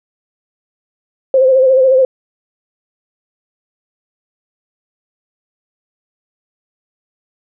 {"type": "tone with vibrato", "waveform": "sine", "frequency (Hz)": 523.3, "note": "C5", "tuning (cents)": 0, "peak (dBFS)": -6, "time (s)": [1.34, 2.05], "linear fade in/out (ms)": 2, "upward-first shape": "sine", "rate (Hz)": 14, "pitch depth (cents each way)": 48, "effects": []}